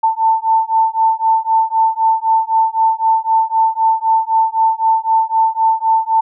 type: beating tone pair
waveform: sine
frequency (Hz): 890 / 893.9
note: A5 / A5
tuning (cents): +20 / +27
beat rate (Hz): 3.9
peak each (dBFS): -14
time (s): 0.03-6.21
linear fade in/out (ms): 10
effects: none